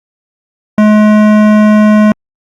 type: tone with hard clipping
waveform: sine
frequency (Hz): 212.3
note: G#3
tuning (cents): +38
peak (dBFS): -5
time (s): 0.78-2.12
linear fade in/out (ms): 2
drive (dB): 16
effects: Opus 48 kbps